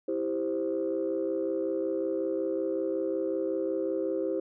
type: chord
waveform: sine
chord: C major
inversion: first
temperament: just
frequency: 327 / 392.4 / 523.3 Hz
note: E4 / G4 / C5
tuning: -14 / +2 / 0 cents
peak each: -31 dBFS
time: 0.08-4.4 s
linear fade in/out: 5 ms
effects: tanh soft clip ceiling -20 dBFS